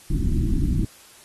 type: low-pass noise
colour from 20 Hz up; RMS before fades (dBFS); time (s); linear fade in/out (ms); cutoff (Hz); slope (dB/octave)
pink; -21; 0.1-0.85; 5; 340; 96
effects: white hiss -49 dBFS RMS until 1.24 s + AAC 32 kbps